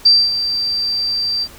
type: tone with ADSR envelope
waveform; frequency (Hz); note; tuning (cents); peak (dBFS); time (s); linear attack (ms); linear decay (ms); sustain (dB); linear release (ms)
sine; 4688; D8; -4; -5; 0.05-1.48; 11; 240; -11; 56
effects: pink hiss -40 dBFS RMS until 1.58 s